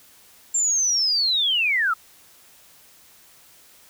sine linear sweep, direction down, 7410 to 1244.5 Hz, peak -18 dBFS, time 0.54-1.94 s, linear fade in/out 10 ms, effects white hiss -52 dBFS RMS until 3.89 s

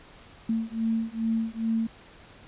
sine beating tone pair, 224.1 / 226.5 Hz, A3 / A#3, +32 / -50 cents, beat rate 2.4 Hz, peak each -28 dBFS, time 0.49-1.87 s, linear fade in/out 5 ms, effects pink hiss -51 dBFS RMS until 2.47 s + resampled to 8000 Hz

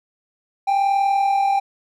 triangle tone pair together, 789.9 / 830.6 Hz, G5 / G#5, +13 / 0 cents, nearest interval minor second, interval 87 cents, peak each -14 / -24 dBFS, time 0.67-1.6 s, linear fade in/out 10 ms, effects none

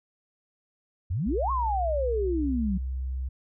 sine exponential two-way sweep, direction up then down, 75 to 1108.7 to 179.5 Hz, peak -25 dBFS, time 1.1-2.78 s, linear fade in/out 10 ms, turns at 1.51 s
sine tone with pitch glide, 62.3 to 64.83 Hz, B1 to C2, +16 to -15 cents, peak -28 dBFS, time 1.26-3.29 s, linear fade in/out 10 ms, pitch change +69 cents, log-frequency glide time 2.11-2.44 s
effects none

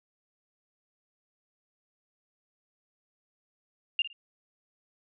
sine tone with echo, 2800 Hz, F7, 4 cents sharp, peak -22 dBFS, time 3.99-4.02 s, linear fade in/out 2 ms, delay 55 ms, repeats 2, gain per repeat -13 dB, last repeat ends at 4.13 s, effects none

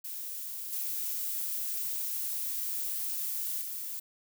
violet noise with level steps, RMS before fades -39 / -34 / -38 dBFS, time 0.04-4 s, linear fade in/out 10 ms, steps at 0.72 / 3.61 s, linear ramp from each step 10 ms, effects none

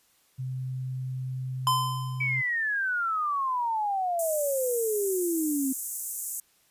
sine tone, 129.3 Hz, C3, 20 cents flat, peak -30 dBFS, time 0.38-2.42 s, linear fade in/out 20 ms
square tone with exponential decay, 1026 Hz, C6, 34 cents flat, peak -20 dBFS, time 1.67-2.5 s, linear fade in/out 1 ms, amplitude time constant 180 ms
sine exponential sweep, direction down, 2315 to 260.1 Hz, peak -25 dBFS, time 2.2-5.73 s, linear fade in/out 10 ms
pink high-pass noise, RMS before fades -33 dBFS, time 4.19-6.4 s, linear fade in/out 2 ms, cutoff 7000 Hz, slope 48 dB/octave
effects white hiss -65 dBFS RMS until 6.7 s + resampled to 32000 Hz

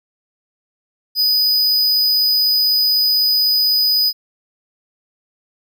square tone, 4978 Hz, D#8, in tune, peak -13 dBFS, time 1.15-4.13 s, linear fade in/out 50 ms, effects none

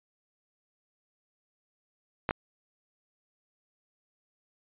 clicks, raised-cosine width 0.5 ms, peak -12 dBFS, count 2, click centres 2.291 / 2.309 s, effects resampled to 8000 Hz

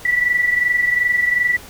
sine tone pair together, 1956 / 1978.7 Hz, B6 / B6, -17 / +3 cents, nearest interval unison, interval 20 cents, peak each -15 / -21 dBFS, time 0.05-1.57 s, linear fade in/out 5 ms, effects pink hiss -39 dBFS RMS until 1.69 s

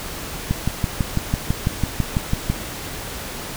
click train, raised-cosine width 5 ms, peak -6 dBFS, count 13, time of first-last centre 0.51-2.5 s, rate 6.03 Hz, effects pink hiss -31 dBFS RMS until 3.56 s

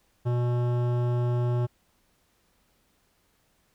sine tone with hard clipping, 121.6 Hz, B2, 26 cents flat, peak -25 dBFS, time 0.25-1.67 s, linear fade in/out 20 ms, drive 15 dB, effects pink hiss -68 dBFS RMS until 3.74 s

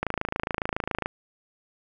click train, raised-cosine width 0.5 ms, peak -11 dBFS, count 29, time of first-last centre 0.03-1.059 s, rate 27.2 Hz, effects none

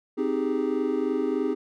triangle chord, Ab major seventh, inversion first, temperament equal, 261.6 / 311.1 / 392 / 415.3 Hz, C4 / Eb4 / G4 / Ab4, 0 / 0 / 0 / 0 cents, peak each -27 dBFS, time 0.17-1.55 s, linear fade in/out 20 ms, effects none

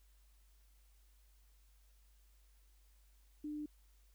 sine tone, 299.3 Hz, D4, 33 cents sharp, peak -40 dBFS, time 3.44-3.66 s, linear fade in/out 5 ms, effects added 50 Hz sine -64 dBFS peak until 4.14 s + white hiss -75 dBFS RMS until 4.14 s

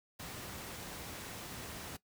pink noise, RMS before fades -45 dBFS, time 0.19-1.97 s, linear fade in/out 10 ms, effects noise-tail reverb RT60 0.1 s tail -18 dB re dry + high-pass 60 Hz 12 dB/octave

